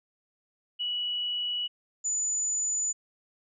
sine tone pair in turn, 2937 / 6985 Hz, F#7 / A8, -13 / -14 cents, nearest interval octave + minor third, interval 1499 cents, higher second, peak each -28 / -26 dBFS, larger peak second, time 0.79-1.68 / 2.04-2.93 s, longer neither, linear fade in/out 20 ms, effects none

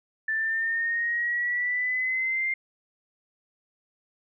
sine exponential sweep, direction up, 1760 to 2109 Hz, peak -24 dBFS, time 0.28-2.54 s, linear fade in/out 5 ms, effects none

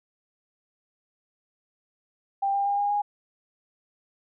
sine tone with pitch steps, 791 / 798.8 / 806.7 / 814.6 / 822.7 Hz, G5 / G5 / G5 / G#5 / G#5, +15 / +32 / +49 / -34 / -17 cents, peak -22 dBFS, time 2.42-3.02 s, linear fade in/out 10 ms, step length 120 ms, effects none

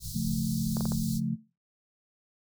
pink band-stop noise, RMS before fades -38 dBFS, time 0-1.21 s, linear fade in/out 50 ms, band 170 to 4100 Hz, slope 48 dB/octave
sine chord, Db augmented, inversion none, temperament equal, 138.59 / 174.61 / 220 Hz, Db3 / F3 / A3, 0 / 0 / 0 cents, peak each -32 / -32 / -31 dBFS, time 0.14-1.36 s, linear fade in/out 20 ms
clicks, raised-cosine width 1 ms, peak -22 dBFS, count 4, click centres 0.769 / 0.808 / 0.855 / 0.92 s
effects noise-tail reverb RT60 0.3 s tail -18 dB re dry

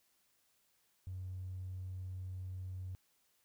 triangle tone with tanh clipping, 92.5 Hz, F#2, in tune, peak -40 dBFS, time 1.07-2.95 s, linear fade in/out 0 ms, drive 1 dB, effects white hiss -75 dBFS RMS until 3.44 s

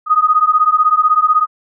sine beating tone pair, 1238 / 1254 Hz, D#6 / D#6, -9 / +13 cents, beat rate 16 Hz, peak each -12 dBFS, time 0.06-1.47 s, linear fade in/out 50 ms, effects none

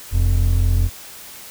triangle tone pair together, 42.02 / 87 Hz, E1 / F2, +34 / -6 cents, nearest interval octave + minor second, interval 1260 cents, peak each -14 dBFS, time 0.11-0.9 s, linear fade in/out 50 ms, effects white hiss -38 dBFS RMS until 1.5 s

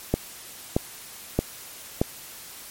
click train, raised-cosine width 2 ms, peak -6 dBFS, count 4, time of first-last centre 0.14-2.015 s, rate 1.6 Hz, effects white hiss -42 dBFS RMS until 2.7 s + MP3 64 kbps

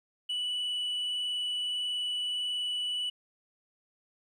sine tone with frequency modulation, 2960 Hz, F#7, in tune, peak -27 dBFS, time 0.29-3.1 s, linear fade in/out 10 ms, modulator 21.6 Hz, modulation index 1.1, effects tanh soft clip ceiling -29 dBFS + 11-bit

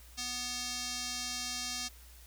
square tone with band-pass filter, 246.9 Hz, B3, in tune, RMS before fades -38 dBFS, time 0.17-1.89 s, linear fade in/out 20 ms, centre 5500 Hz, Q 1.9, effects added 60 Hz sine -53 dBFS peak until 2.26 s + white hiss -58 dBFS RMS until 2.26 s

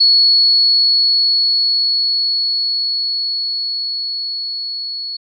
sine tone with level ramp, 4379 Hz, C#8, 22 cents flat, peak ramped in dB -7 to -22 dBFS, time 0-5.17 s, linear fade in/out 10 ms, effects none

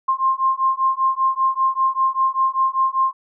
sine beating tone pair, 1056 / 1061.1 Hz, C6 / C6, +16 / +24 cents, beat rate 5.1 Hz, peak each -19 dBFS, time 0.08-3.13 s, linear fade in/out 10 ms, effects none

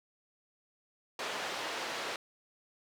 pink band-pass noise, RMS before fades -38 dBFS, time 1.19-2.16 s, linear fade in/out 2 ms, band 500 to 4600 Hz, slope 12 dB/octave, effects none

